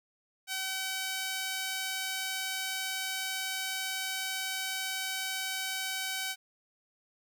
sawtooth tone with high-pass filter, 762 Hz, G5, 49 cents flat, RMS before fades -35 dBFS, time 0.47-6.36 s, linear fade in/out 50 ms, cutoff 1900 Hz, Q 0.71, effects none

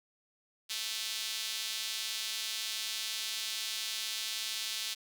sawtooth tone with high-pass filter, 220.2 Hz, A3, 2 cents sharp, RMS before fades -37 dBFS, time 0.69-4.95 s, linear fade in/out 20 ms, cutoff 3600 Hz, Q 1.7, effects none

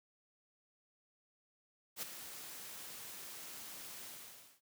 white noise with ADSR envelope, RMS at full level -39 dBFS, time 1.96-4.61 s, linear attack 67 ms, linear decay 7 ms, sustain -10 dB, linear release 560 ms, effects high-pass 100 Hz 12 dB/octave

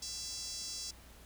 5% pulse tone with high-pass filter, 671 Hz, E5, 31 cents sharp, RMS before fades -42 dBFS, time 0.02-0.91 s, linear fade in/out 5 ms, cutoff 5200 Hz, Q 2.5, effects added 60 Hz sine -57 dBFS peak until 1.25 s + pink hiss -58 dBFS RMS until 1.25 s

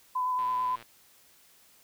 sine tone with vibrato, 1007 Hz, B5, 33 cents sharp, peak -26 dBFS, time 0.15-0.76 s, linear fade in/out 10 ms, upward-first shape square, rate 9 Hz, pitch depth 11 cents each way
click train, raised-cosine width 0.3 ms, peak -32 dBFS, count 52, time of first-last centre 0.39-0.826 s, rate 117 Hz
effects white hiss -60 dBFS RMS until 1.83 s

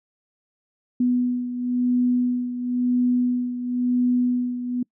sine beating tone pair, 246.9 / 247.87 Hz, B3 / B3, 0 / +6 cents, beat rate 0.97 Hz, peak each -20 / -26 dBFS, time 1-4.83 s, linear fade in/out 5 ms, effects noise-tail reverb RT60 0.1 s tail -26 dB re dry

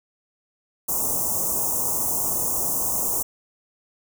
white band-stop noise, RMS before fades -24 dBFS, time 0.88-3.23 s, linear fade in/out 10 ms, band 1100 to 6200 Hz, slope 48 dB/octave, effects none

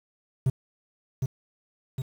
triangle tone with echo, 130.81 Hz, C3, in tune, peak -17 dBFS, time 0.46-0.5 s, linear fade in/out 5 ms, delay 760 ms, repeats 2, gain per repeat -4 dB, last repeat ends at 2.02 s, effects 8-bit

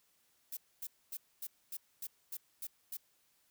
violet noise bursts, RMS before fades -42 dBFS, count 9, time 0.52-2.97 s, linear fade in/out 5 ms, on 50 ms, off 250 ms, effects white hiss -73 dBFS RMS until 3.5 s

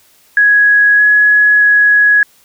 sine tone with pitch steps, 1667 / 1684 / 1674 Hz, G#6 / G#6 / G#6, +6 / +24 / +13 cents, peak -5 dBFS, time 0.37-2.23 s, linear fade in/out 2 ms, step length 620 ms, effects white hiss -49 dBFS RMS until 2.44 s

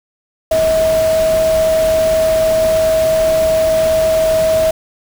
sine tone in noise, 640 Hz, D#5, 49 cents sharp, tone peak -10 dBFS, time 0.51-4.71 s, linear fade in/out 5 ms, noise pink, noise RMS -24 dBFS, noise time 0.51-4.71 s, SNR +11 dB, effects none

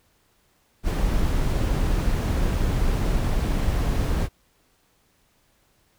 brown noise, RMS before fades -22 dBFS, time 0.83-4.29 s, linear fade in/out 50 ms, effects pink hiss -64 dBFS RMS until 5.98 s

